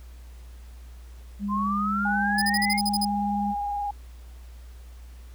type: tone with pitch glide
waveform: sine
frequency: 202.6 to 204.1 Hz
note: G#3 to G#3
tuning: -43 to -30 cents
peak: -26 dBFS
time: 1.39-3.55 s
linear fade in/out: 50 ms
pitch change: +13 cents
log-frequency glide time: 1.78-2.8 s
type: exponential sweep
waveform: sine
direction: up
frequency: 1023 to 2176 Hz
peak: -25 dBFS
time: 1.48-2.8 s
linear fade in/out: 50 ms
type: tone with vibrato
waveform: sine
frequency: 816 Hz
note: G#5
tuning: 31 cents flat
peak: -26 dBFS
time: 2.05-3.91 s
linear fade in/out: 5 ms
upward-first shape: triangle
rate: 19 Hz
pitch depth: 26 cents each way
type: tone bursts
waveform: sawtooth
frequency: 5000 Hz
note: D#8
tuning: 8 cents sharp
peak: -22 dBFS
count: 9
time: 2.38-3.05 s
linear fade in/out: 5 ms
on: 38 ms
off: 41 ms
effects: added 60 Hz sine -41 dBFS peak until 5.34 s + pink hiss -57 dBFS RMS until 5.34 s